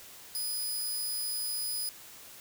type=tone; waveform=10% pulse; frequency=4978 Hz; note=D#8; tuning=in tune; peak=-25 dBFS; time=0.35-1.89 s; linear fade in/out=0 ms; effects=white hiss -50 dBFS RMS until 2.4 s